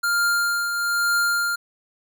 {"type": "tone with tremolo", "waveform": "square", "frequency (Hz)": 1400, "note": "F6", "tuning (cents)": 4, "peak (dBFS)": -18, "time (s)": [0.03, 1.56], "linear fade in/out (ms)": 10, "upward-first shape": "triangle", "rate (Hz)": 1.1, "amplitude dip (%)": 50, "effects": []}